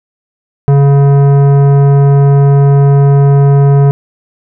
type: tone with tanh clipping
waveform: sine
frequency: 140.3 Hz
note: C#3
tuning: 21 cents sharp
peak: -5 dBFS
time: 0.68-3.91 s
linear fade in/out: 0 ms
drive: 14 dB
effects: none